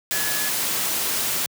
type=tone in noise; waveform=sine; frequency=1702 Hz; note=G#6; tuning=42 cents sharp; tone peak=-30 dBFS; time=0.12-0.49 s; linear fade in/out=0 ms; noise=white; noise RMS=-24 dBFS; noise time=0.11-1.46 s; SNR=-9 dB; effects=high-pass 100 Hz 12 dB/octave